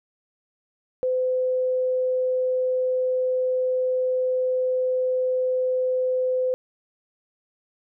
sine tone, 510 Hz, C5, 44 cents flat, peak -20 dBFS, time 1.03-6.54 s, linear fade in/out 0 ms, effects none

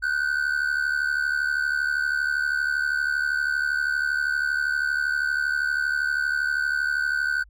triangle ring-modulated tone, 1502 Hz, F#6, 26 cents sharp, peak -17 dBFS, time 0.02-7.44 s, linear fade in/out 20 ms, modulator 36.3 Hz, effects added 50 Hz sine -49 dBFS peak until 7.49 s

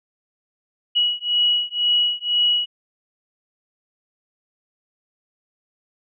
sine beating tone pair, 2917 / 2919 Hz, F#7 / F#7, -25 / -24 cents, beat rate 2 Hz, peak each -20 dBFS, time 0.95-2.66 s, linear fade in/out 20 ms, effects none

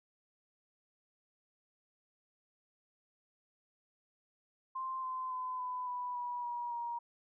sine tone with pitch steps, 1046.5 / 1031.5 / 1016.7 / 1002.1 / 987.8 / 973.6 / 959.6 / 945.9 Hz, C6 / C6 / B5 / B5 / B5 / B5 / A#5 / A#5, 0 / -25 / +50 / +25 / 0 / -25 / +50 / +25 cents, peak -36 dBFS, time 4.75-6.99 s, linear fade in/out 10 ms, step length 280 ms, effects none

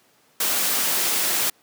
white noise, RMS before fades -22 dBFS, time 0.4-1.5 s, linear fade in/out 5 ms, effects pink hiss -59 dBFS RMS until 1.62 s + high-pass 200 Hz 12 dB/octave

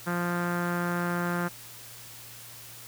sawtooth tone with low-pass filter, 174.61 Hz, F3, in tune, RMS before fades -29 dBFS, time 0.06-1.49 s, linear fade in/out 20 ms, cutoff 1500 Hz, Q 3.7, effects added 116 Hz sine -54 dBFS peak until 2.87 s + white hiss -46 dBFS RMS until 2.87 s

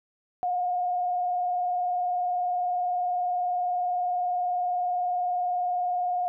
sine tone with vibrato, 718 Hz, F5, 48 cents sharp, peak -24 dBFS, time 0.43-6.28 s, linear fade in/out 0 ms, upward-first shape sine, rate 20 Hz, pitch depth 39 cents each way, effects none

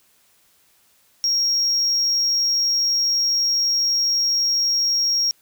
triangle tone, 5588 Hz, F8, in tune, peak -15 dBFS, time 1.24-5.31 s, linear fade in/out 0 ms, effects tanh soft clip ceiling -11 dBFS + white hiss -59 dBFS RMS until 5.41 s

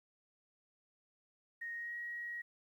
sine tone with pitch glide, 1864.7 to 1898.4 Hz, A#6 to A#6, 0 to +31 cents, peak -40 dBFS, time 1.61-2.42 s, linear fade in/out 10 ms, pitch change +31 cents, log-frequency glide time 1.74-1.96 s, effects 12-bit

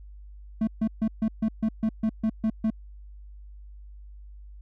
triangle tone bursts, 220 Hz, A3, in tune, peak -19 dBFS, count 11, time 0.61-2.703 s, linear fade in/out 5 ms, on 63 ms, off 140 ms, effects added 50 Hz sine -42 dBFS peak until 4.61 s

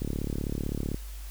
click train, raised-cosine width 3 ms, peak -18 dBFS, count 34, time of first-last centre 0.02-0.944 s, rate 35.7 Hz, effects added 50 Hz sine -37 dBFS peak until 1.3 s + white hiss -50 dBFS RMS until 1.3 s

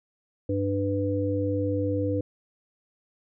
harmonic tone, 99.1 Hz, G2, 19 cents sharp, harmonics 1 / 3 / 5, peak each -28 / -28 / -28 dBFS, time 0.49-2.21 s, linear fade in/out 5 ms, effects none

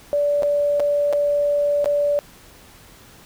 sine tone with dropouts, 580 Hz, D5, 22 cents flat, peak -16 dBFS, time 0.13-2.19 s, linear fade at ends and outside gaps 0 ms, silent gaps 0.423-0.432 / 0.797-0.802 / 1.127-1.133 / 1.844-1.858 s, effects pink hiss -47 dBFS RMS until 3.25 s

